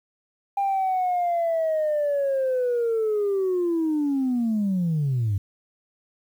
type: linear sweep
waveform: sine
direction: down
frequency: 801 to 93.8 Hz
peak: -19 dBFS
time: 0.57-5.38 s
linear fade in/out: 5 ms
effects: tanh soft clip ceiling -18 dBFS + 9-bit